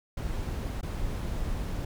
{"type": "noise with dropouts", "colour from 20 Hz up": "brown", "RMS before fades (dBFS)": -32, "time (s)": [0.17, 1.85], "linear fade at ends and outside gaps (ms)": 5, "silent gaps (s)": [0.812, 0.829], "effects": []}